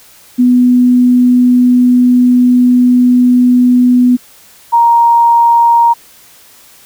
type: tone pair in turn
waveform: sine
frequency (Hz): 247.8 / 935.6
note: B3 / A#5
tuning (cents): +6 / +6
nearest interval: octave + major seventh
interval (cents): 2300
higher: second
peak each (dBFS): -4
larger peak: neither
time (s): 0.38-4.17 / 4.72-5.94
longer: first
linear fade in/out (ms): 20
effects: white hiss -41 dBFS RMS until 6.85 s